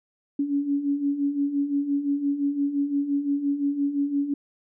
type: beating tone pair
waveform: sine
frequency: 279.2 / 285 Hz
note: C#4 / C#4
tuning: +13 / +48 cents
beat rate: 5.8 Hz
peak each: -29 / -23 dBFS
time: 0.39-4.34 s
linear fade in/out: 5 ms
effects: none